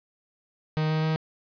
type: tone with pitch steps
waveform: 45% pulse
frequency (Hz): 155.56 / 156.73 / 157.91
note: D#3 / D#3 / D#3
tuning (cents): 0 / +13 / +26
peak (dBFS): -23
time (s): 0.77-1.16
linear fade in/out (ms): 0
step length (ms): 130
effects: resampled to 11025 Hz + 9-bit

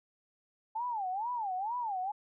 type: tone with vibrato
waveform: sine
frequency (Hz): 851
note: G#5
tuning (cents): +42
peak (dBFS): -32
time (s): 0.75-2.12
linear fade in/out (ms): 10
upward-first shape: sine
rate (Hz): 2.2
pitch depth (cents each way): 260
effects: none

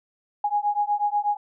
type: beating tone pair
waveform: sine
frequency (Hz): 823 / 831.2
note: G#5 / G#5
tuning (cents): -16 / +1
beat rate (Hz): 8.2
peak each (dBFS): -24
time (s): 0.44-1.37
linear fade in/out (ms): 5
effects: none

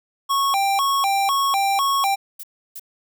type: tone with vibrato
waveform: square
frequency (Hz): 932.3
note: A#5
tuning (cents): 0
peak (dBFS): -18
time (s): 0.29-2.16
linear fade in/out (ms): 20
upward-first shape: square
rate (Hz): 2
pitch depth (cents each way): 290
type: noise bursts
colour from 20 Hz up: violet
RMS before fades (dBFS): -34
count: 3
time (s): 2.03-2.796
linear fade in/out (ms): 5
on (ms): 42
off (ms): 320
effects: none

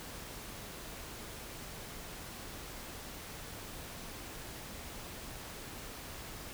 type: silence
effects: pink hiss -46 dBFS RMS until 6.53 s

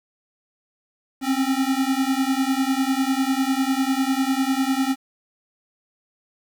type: beating tone pair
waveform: square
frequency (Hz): 261.6 / 271.6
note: C4 / C#4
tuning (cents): 0 / -35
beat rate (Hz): 10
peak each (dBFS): -23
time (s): 1.21-4.96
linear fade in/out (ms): 50
effects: 8-bit

